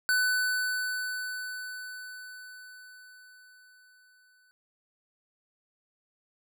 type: tone with exponential decay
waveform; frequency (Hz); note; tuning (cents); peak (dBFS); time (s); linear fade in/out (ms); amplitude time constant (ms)
square; 1500; F#6; +23; -23; 0.09-4.51; 0; 960
effects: none